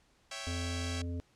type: chord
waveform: 5% pulse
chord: C# diminished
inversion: none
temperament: equal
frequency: 554.4 / 659.3 / 784 Hz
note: C#5 / E5 / G5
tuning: 0 / 0 / 0 cents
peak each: -32 dBFS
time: 0.31-1.02 s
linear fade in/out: 5 ms
type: harmonic tone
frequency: 86.4 Hz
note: F2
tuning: 18 cents flat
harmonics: 1 / 3 / 5 / 7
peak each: -35 / -41 / -49 / -53 dBFS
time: 0.47-1.2 s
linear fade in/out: 0 ms
effects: pink hiss -68 dBFS RMS until 1.35 s + low-pass 8000 Hz 12 dB/octave